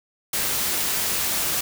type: noise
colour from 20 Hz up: white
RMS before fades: -24 dBFS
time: 0.33-1.61 s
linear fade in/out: 5 ms
effects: none